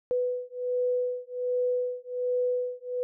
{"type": "beating tone pair", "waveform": "sine", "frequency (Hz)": [495.7, 497], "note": ["B4", "B4"], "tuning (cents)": [6, 11], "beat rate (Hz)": 1.3, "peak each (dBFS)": -29, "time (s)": [0.11, 3.03], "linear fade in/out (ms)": 0, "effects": []}